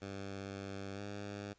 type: tone with pitch glide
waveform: 10% pulse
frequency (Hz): 98.2 to 101.55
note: G2 to G#2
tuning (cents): +4 to -38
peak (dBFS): -34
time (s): 0.01-1.54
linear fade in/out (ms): 20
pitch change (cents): +58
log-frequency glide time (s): 0.93-1
effects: pink hiss -71 dBFS RMS until 1.58 s + resampled to 16000 Hz